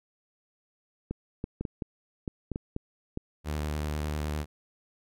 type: clicks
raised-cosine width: 3 ms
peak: -19 dBFS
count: 10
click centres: 1.11 / 1.441 / 1.61 / 1.652 / 1.822 / 2.278 / 2.517 / 2.559 / 2.764 / 3.174 s
type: tone with vibrato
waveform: sawtooth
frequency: 75.3 Hz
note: D2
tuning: 44 cents sharp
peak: -26 dBFS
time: 3.44-4.46 s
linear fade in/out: 50 ms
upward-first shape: sine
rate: 10 Hz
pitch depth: 23 cents each way
effects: none